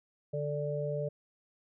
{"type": "harmonic tone", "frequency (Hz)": 146.83, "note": "D3", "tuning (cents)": 0, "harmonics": [1, 3, 4], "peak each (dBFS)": [-35, -37, -35], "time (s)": [0.33, 1.09], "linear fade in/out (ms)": 10, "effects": []}